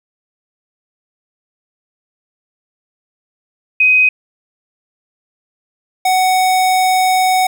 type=tone pair in turn; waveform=sine / square; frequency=2513 / 745.3 Hz; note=D#7 / F#5; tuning=+17 / +12 cents; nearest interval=octave + major sixth; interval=2105 cents; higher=first; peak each=-7 / -11 dBFS; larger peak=first; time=3.8-4.09 / 6.05-7.47 s; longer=second; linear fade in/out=5 ms; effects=8-bit